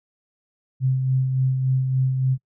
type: tone with tremolo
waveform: sine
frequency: 130.81 Hz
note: C3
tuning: in tune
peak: -16 dBFS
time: 0.8-2.38 s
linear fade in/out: 50 ms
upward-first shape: sine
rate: 3.5 Hz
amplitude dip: 40%
effects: noise-tail reverb RT60 0.1 s tail -26 dB re dry